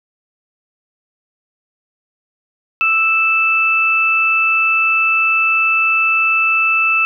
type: tone pair together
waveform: sine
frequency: 1318.5 / 2637 Hz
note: E6 / E7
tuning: 0 / 0 cents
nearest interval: octave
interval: 1200 cents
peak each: -18 / -12 dBFS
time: 2.81-7.05 s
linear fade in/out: 0 ms
effects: none